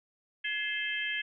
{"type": "harmonic tone with a mistuned harmonic", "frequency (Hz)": 524, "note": "C5", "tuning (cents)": 2, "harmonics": [3, 4, 5, 6], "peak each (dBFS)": [-35, -36, -37, -37], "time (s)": [0.44, 1.22], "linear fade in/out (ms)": 10, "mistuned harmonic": 3, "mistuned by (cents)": 130, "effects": []}